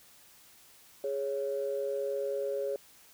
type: tone pair together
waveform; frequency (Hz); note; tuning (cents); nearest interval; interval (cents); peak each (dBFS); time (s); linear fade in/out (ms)
sine; 415.3 / 554.4; G#4 / C#5; 0 / 0; perfect fourth; 500; -33 / -32; 1.04-2.76; 2
effects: tanh soft clip ceiling -22 dBFS + white hiss -58 dBFS RMS until 3.13 s